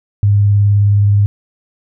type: tone with vibrato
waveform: sine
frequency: 101.9 Hz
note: G#2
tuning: 32 cents flat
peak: -7 dBFS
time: 0.23-1.26 s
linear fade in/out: 0 ms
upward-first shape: triangle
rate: 19 Hz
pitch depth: 22 cents each way
effects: none